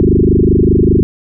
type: tone with frequency modulation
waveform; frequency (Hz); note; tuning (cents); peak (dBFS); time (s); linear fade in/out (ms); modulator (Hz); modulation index
sine; 220; A3; 0; -6; 0-1.03; 0; 25.1; 7
effects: none